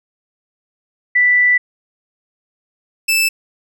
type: tone pair in turn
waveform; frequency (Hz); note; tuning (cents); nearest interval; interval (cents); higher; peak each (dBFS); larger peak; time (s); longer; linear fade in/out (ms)
sine / sawtooth; 1975.5 / 2637; B6 / E7; 0 / 0; perfect fourth; 500; second; -9; neither; 1.15-1.58 / 3.08-3.29; first; 10
effects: none